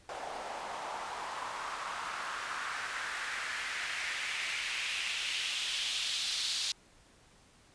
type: noise with band-pass filter sweep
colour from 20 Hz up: white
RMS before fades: -37 dBFS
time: 0.09-6.72 s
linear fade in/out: 2 ms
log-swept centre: 690 to 4100 Hz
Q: 2.4
effects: pink hiss -62 dBFS RMS until 7.74 s + resampled to 22050 Hz